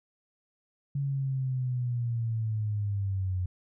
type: linear sweep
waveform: sine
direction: down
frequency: 141.1 to 90.1 Hz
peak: -27 dBFS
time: 0.95-3.46 s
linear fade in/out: 5 ms
effects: none